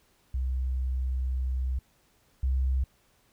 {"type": "tone pair in turn", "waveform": "sine", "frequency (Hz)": [64.3, 65.24], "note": ["C2", "C2"], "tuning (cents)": [-30, -4], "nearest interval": "unison", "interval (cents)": 26, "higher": "second", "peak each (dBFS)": [-26, -23], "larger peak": "second", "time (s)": [[0.34, 1.79], [2.43, 2.84]], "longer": "first", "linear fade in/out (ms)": 5, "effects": ["pink hiss -66 dBFS RMS until 3.32 s"]}